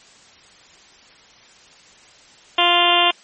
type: harmonic tone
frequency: 349.2 Hz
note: F4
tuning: in tune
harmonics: 1 / 2 / 3 / 4 / 5 / 6 / 7 / 8 / 9 / 10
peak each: -25 / -19 / -20 / -27 / -29 / -27 / -27 / -19 / -19 / -23 dBFS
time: 2.58-3.11 s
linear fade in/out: 5 ms
effects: white hiss -48 dBFS RMS until 3.23 s + MP3 32 kbps